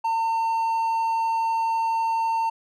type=tone; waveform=triangle; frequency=906 Hz; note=A#5; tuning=50 cents flat; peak=-19 dBFS; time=0.04-2.5 s; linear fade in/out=10 ms; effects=none